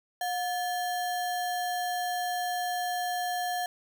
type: tone with sample-and-hold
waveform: sine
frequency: 720 Hz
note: F#5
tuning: 47 cents flat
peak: -28 dBFS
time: 0.21-3.66 s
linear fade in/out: 2 ms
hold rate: 2450 Hz
effects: none